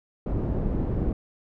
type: low-pass noise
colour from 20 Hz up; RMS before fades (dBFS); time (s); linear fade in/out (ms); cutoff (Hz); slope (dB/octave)
pink; -26; 0.26-1.13; 5; 380; 12
effects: none